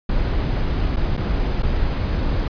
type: noise with dropouts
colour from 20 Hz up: brown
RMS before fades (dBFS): -20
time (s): 0.09-2.48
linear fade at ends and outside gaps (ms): 5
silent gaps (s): 0.962-0.968 / 1.169-1.174 / 1.625-1.63
effects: resampled to 11025 Hz